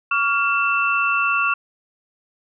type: tone cluster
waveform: sine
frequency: 1135 / 1398 / 2675 Hz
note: C#6 / F6 / E7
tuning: +41 / +1 / +25 cents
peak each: -21 dBFS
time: 0.11-1.54 s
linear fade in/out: 5 ms
effects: none